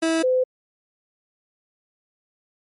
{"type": "tone pair in turn", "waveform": ["30% pulse", "sine"], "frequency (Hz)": [325.5, 510.6], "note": ["E4", "C5"], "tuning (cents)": [-22, -42], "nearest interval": "minor sixth", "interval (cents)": 780, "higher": "second", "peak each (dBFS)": -16, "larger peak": "neither", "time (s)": [[0.02, 0.23], [0.23, 0.44]], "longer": "neither", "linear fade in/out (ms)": 10, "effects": ["MP3 48 kbps"]}